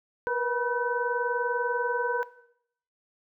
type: tone cluster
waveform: sine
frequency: 473.3 / 493.5 / 973 / 1520 Hz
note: A#4 / B4 / B5 / F#6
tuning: +26 / -1 / -26 / +46 cents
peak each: -31 dBFS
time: 0.27-2.23 s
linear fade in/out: 0 ms
effects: noise-tail reverb RT60 0.7 s tail -17 dB re dry